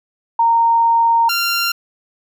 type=tone pair in turn; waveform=sine / 15% pulse; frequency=924 / 1384.4 Hz; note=A#5 / F6; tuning=-16 / -16 cents; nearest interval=perfect fifth; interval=700 cents; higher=second; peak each=-10 / -9 dBFS; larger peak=second; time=0.39-1.29 / 1.29-1.72 s; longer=first; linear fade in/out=5 ms; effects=none